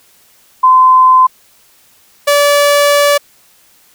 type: tone pair in turn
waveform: sine / sawtooth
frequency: 1028 / 576.9 Hz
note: C6 / D5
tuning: -31 / -31 cents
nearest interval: minor seventh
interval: 1000 cents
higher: first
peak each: -3 dBFS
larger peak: neither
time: 0.63-1.27 / 2.27-3.18 s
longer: second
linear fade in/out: 10 ms
effects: white hiss -48 dBFS RMS until 3.94 s